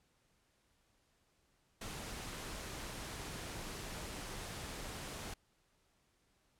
pink noise, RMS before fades -45 dBFS, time 1.81-5.34 s, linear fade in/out 5 ms, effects pink hiss -75 dBFS RMS until 6.59 s + low-pass 11000 Hz 12 dB/octave

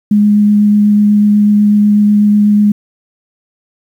sine tone with vibrato, 207.7 Hz, G#3, in tune, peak -5 dBFS, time 0.11-2.72 s, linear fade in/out 5 ms, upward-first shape sine, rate 8.1 Hz, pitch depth 9 cents each way, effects 7-bit

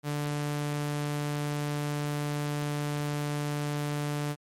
sawtooth tone, 146.83 Hz, D3, in tune, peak -25 dBFS, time 0.03-4.36 s, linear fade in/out 50 ms, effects MP3 64 kbps

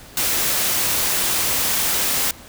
white noise, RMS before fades -20 dBFS, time 0.17-2.31 s, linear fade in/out 2 ms, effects pink hiss -42 dBFS RMS until 2.48 s

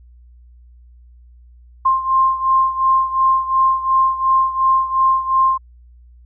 sine beating tone pair, 1055 / 1057.8 Hz, C6 / C6, +14 / +19 cents, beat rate 2.8 Hz, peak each -14 / -18 dBFS, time 1.85-5.58 s, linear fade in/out 10 ms, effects added 60 Hz sine -42 dBFS peak until 6.25 s

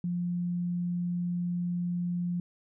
sine tone, 175.6 Hz, F3, 10 cents sharp, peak -28 dBFS, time 0.04-2.4 s, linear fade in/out 2 ms, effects none

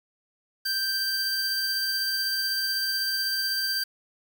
45% pulse tone pair together, 1568 / 4688 Hz, G6 / D8, 0 / -4 cents, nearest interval octave + perfect fifth, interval 1896 cents, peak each -30 / -26 dBFS, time 0.65-3.84 s, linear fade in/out 10 ms, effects 8-bit

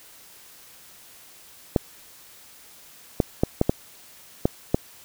clicks, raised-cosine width 2 ms, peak -4 dBFS, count 7, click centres 1.762 / 3.202 / 3.435 / 3.614 / 3.695 / 4.455 / 4.745 s, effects white hiss -49 dBFS RMS until 5.04 s

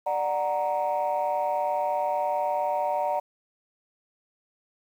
sine chord, D augmented, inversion none, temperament equal with one note detuned, 591.1 / 740 / 932.3 Hz, D5 / F#5 / A#5, +11 / 0 / 0 cents, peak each -27 dBFS, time 0.06-3.2 s, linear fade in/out 10 ms, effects tanh soft clip ceiling -18 dBFS + 9-bit

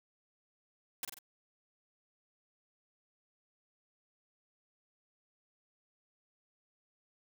white noise with echo, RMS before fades -37 dBFS, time 1.03-1.05 s, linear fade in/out 2 ms, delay 46 ms, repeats 3, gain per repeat -5 dB, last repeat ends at 1.188 s, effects none

